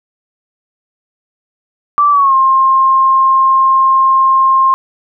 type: tone with pitch glide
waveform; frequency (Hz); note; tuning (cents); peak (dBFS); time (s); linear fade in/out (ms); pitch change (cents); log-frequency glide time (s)
sine; 1165 to 1062.2; D6 to C6; -14 to +26; -6; 1.98-4.74; 0; -160; 2.11-2.34
effects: none